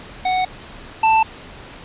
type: tone pair in turn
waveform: square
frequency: 741 / 884.8 Hz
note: F#5 / A5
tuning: +2 / +9 cents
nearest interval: minor third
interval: 307 cents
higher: second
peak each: -17 / -12 dBFS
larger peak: second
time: 0.25-0.45 / 1.03-1.23 s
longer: neither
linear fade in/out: 5 ms
effects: pink hiss -38 dBFS RMS until 1.84 s + resampled to 8000 Hz